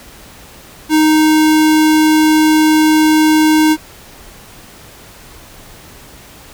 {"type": "tone", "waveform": "square", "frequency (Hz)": 310.6, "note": "D#4", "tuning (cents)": -3, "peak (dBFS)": -8, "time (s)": [0.89, 3.77], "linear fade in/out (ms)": 50, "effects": ["pink hiss -38 dBFS RMS until 6.53 s"]}